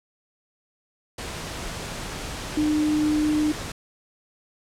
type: tone in noise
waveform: sine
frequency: 303.1 Hz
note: D#4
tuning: 45 cents flat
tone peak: -19 dBFS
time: 2.57-3.52 s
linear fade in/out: 5 ms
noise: pink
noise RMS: -33 dBFS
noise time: 1.18-3.72 s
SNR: +11 dB
effects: low-pass 9000 Hz 12 dB/octave